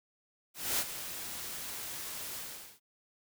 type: noise with ADSR envelope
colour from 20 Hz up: white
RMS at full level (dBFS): -30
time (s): 0.54-2.8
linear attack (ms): 250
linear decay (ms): 49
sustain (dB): -11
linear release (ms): 420
effects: none